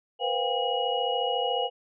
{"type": "tone cluster", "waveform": "sine", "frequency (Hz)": [479, 513, 713, 803, 2904], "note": ["A#4", "C5", "F5", "G5", "F#7"], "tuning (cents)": [47, -34, 36, 41, -33], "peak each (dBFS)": -31, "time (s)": [0.19, 1.7], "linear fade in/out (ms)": 50, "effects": []}